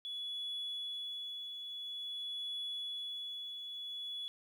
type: tone with tremolo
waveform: sine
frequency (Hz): 3400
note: G#7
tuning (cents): +40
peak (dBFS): -36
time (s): 0.05-4.28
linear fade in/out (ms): 0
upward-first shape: triangle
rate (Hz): 0.49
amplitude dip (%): 50
effects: tanh soft clip ceiling -34 dBFS + 11-bit